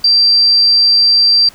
sine tone, 4703 Hz, D8, 2 cents sharp, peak -6 dBFS, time 0.04-1.49 s, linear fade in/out 5 ms, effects pink hiss -41 dBFS RMS until 1.54 s

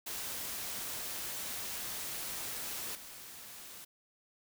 white noise with level steps, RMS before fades -40 / -49 dBFS, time 0.06-3.85 s, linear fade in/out 10 ms, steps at 2.95 s, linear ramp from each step 2 ms, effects none

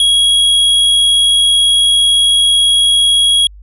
square tone, 3313 Hz, G#7, 5 cents flat, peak -8 dBFS, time 0-3.47 s, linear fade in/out 2 ms, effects added 50 Hz sine -33 dBFS peak until 3.62 s + resampled to 24000 Hz

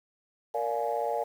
sine chord, Bb dominant seventh, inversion none, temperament just, 466.2 / 582.7 / 699.2 / 839.1 Hz, Bb4 / D5 / F5 / Ab5, 0 / -14 / +2 / +18 cents, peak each -32 dBFS, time 0.54-1.24 s, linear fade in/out 10 ms, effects tanh soft clip ceiling -18 dBFS + 9-bit

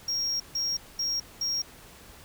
triangle tone bursts at uneven times, 5588 Hz, F8, in tune, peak -25 dBFS, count 4, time 0.08-0.4 / 0.55-0.77 / 0.99-1.2 / 1.41-1.62 s, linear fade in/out 5 ms, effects pink hiss -50 dBFS RMS until 2.24 s

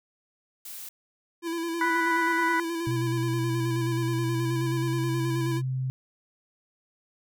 blue noise, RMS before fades -40 dBFS, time 0.65-0.89 s, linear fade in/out 5 ms
square tone with vibrato, 334.5 Hz, E4, 25 cents sharp, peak -29 dBFS, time 1.42-5.62 s, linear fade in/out 50 ms, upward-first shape square, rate 9.4 Hz, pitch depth 29 cents each way
harmonic tone, 493.9 Hz, B4, in tune, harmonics 2 / 3 / 4, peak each -26 / -28 / -29 dBFS, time 1.81-2.6 s, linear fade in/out 2 ms
sine tone with pitch glide, 124.9 to 130.13 Hz, B2 to C3, +20 to -9 cents, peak -26 dBFS, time 2.87-5.9 s, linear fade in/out 0 ms, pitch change +71 cents, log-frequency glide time 4.36-4.65 s
effects none

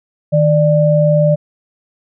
sine tone pair together, 155.56 / 592.1 Hz, D#3 / D5, 0 / +14 cents, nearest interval octave + major seventh, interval 2314 cents, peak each -11 dBFS, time 0.32-1.36 s, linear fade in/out 20 ms, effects none

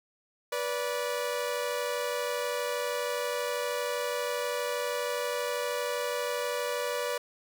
sawtooth tone pair together, 489 / 581.5 Hz, B4 / D5, -17 / -17 cents, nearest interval minor third, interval 300 cents, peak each -28 / -29 dBFS, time 0.52-7.18 s, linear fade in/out 5 ms, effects none

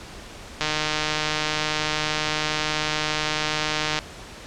click train, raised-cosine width 0.2 ms, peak -6 dBFS, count 518, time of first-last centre 0.61-3.989 s, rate 153 Hz, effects pink hiss -40 dBFS RMS until 4.46 s + low-pass 7000 Hz 12 dB/octave

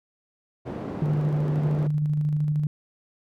white band-pass noise, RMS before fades -33 dBFS, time 0.65-1.88 s, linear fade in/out 20 ms, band 120 to 390 Hz, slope 12 dB/octave
sine tone with tremolo, 150 Hz, D3, 37 cents sharp, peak -20 dBFS, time 1.02-2.67 s, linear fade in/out 2 ms, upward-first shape square, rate 13 Hz, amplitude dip 25%
effects none

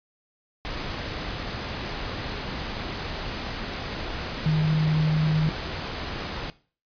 sine tone in noise, 155.56 Hz, D#3, in tune, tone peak -19 dBFS, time 4.46-5.49 s, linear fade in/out 0 ms, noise pink, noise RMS -32 dBFS, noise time 0.65-6.5 s, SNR +10 dB, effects noise-tail reverb RT60 0.4 s tail -19 dB re dry + resampled to 11025 Hz

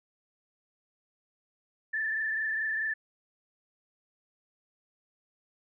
sine tone with frequency modulation, 1760 Hz, A6, in tune, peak -28 dBFS, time 1.93-2.94 s, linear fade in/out 10 ms, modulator 24.7 Hz, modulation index 1.8, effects none

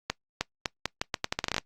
accelerating click train, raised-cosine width 0.2 ms, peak -9 dBFS, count 15, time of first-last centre 0.1-1.582 s, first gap 310 ms, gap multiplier 0.8, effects noise-tail reverb RT60 0.1 s tail -22 dB re dry + Opus 48 kbps

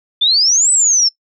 sine exponential two-way sweep, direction up then down, 3469 to 8110 to 5280 Hz, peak -9 dBFS, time 0.21-1.09 s, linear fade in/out 10 ms, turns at 0.71 s, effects noise-tail reverb RT60 0.1 s tail -23 dB re dry

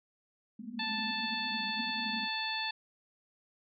white band-pass noise, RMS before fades -43 dBFS, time 0.59-2.28 s, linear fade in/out 5 ms, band 210 to 240 Hz, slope 96 dB/octave
harmonic tone, 880 Hz, A5, in tune, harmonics 1 / 2 / 3 / 4 / 5, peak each -39 / -39 / -39 / -39 / -39 dBFS, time 0.79-2.71 s, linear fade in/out 5 ms
effects none

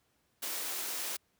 white high-pass noise, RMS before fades -37 dBFS, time 0.42-1.17 s, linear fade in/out 10 ms, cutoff 270 Hz, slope 24 dB/octave, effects pink hiss -74 dBFS RMS until 1.39 s + high-pass 60 Hz 12 dB/octave

